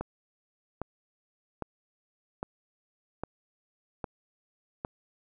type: click train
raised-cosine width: 1 ms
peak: -19 dBFS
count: 7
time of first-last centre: 0.01-4.849 s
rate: 1.24 Hz
effects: none